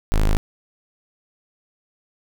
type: tone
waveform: square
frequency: 26.2 Hz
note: G#0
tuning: 16 cents sharp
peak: -15 dBFS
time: 0.12-0.37 s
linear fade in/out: 0 ms
effects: none